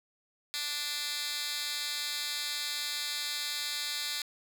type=tone with high-pass filter; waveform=10% pulse; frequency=293.7 Hz; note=D4; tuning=in tune; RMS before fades=-35 dBFS; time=0.54-4.22 s; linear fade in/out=0 ms; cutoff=3200 Hz; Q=2.1; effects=9-bit